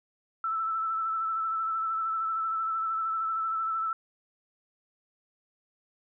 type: tone with vibrato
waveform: sine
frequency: 1321 Hz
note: E6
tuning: 3 cents sharp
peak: -27 dBFS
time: 0.44-3.93 s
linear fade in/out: 2 ms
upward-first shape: sine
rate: 13 Hz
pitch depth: 26 cents each way
effects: none